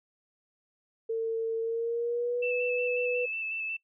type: tone with pitch glide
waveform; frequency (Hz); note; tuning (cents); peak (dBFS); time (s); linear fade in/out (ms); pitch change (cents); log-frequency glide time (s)
sine; 451.9 to 492.8; A4 to B4; +46 to -4; -27; 1.09-3.26; 10; +150; 1.59-2.5
type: tone with vibrato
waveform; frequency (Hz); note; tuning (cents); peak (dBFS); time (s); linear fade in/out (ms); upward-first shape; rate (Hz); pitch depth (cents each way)
sine; 2637; E7; 0; -31; 2.42-3.77; 10; square; 5.5; 16
effects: noise-tail reverb RT60 0.1 s tail -22 dB re dry